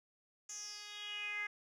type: tone with band-pass filter sweep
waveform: 10% pulse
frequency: 415 Hz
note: G#4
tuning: 1 cent flat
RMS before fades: -44 dBFS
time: 0.49-1.47 s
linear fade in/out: 5 ms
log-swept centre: 6800 to 1900 Hz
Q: 6.4
effects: none